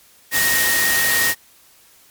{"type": "tone in noise", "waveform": "sine", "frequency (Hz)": 1864.7, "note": "A#6", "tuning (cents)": 0, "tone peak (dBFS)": -18, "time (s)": [0.31, 1.35], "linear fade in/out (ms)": 50, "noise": "white", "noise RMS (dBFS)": -19, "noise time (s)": [0.31, 1.35], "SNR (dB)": -2, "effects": ["white hiss -51 dBFS RMS until 2.1 s", "MP3 96 kbps"]}